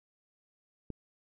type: click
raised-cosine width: 3 ms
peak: -26 dBFS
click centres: 0.903 s
effects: none